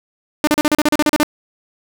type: tone bursts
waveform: sawtooth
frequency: 299.9 Hz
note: D4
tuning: 36 cents sharp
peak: -7 dBFS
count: 12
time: 0.44-1.231 s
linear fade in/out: 0 ms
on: 32 ms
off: 37 ms
effects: none